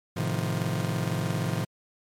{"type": "chord", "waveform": "40% pulse", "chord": "F dominant seventh", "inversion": "first", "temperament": "just", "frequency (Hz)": [109.13, 130.96, 157.15, 174.61], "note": ["A2", "C3", "Eb3", "F3"], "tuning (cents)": [-14, 2, 18, 0], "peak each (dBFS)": -31, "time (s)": [0.16, 1.65], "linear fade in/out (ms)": 10, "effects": ["MP3 64 kbps"]}